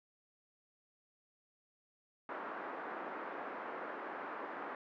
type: band-pass noise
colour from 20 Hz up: white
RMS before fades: -44 dBFS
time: 2.29-4.75 s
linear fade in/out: 2 ms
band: 260 to 1500 Hz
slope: 24 dB/octave
effects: none